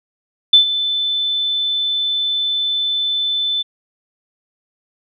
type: tone with ADSR envelope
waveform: sine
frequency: 3520 Hz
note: A7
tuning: in tune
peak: -3 dBFS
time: 0.53-3.63 s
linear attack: 6 ms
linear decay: 110 ms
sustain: -13 dB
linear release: 19 ms
effects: none